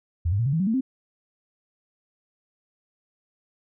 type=tone with pitch steps; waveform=sine; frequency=84.7 / 99.57 / 117.05 / 137.6 / 161.75 / 190.15 / 223.5 / 262.8 Hz; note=E2 / G2 / A#2 / C#3 / E3 / F#3 / A3 / C4; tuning=+48 / +28 / +8 / -12 / -32 / +48 / +27 / +8 cents; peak=-20 dBFS; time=0.25-0.81 s; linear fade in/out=10 ms; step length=70 ms; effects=none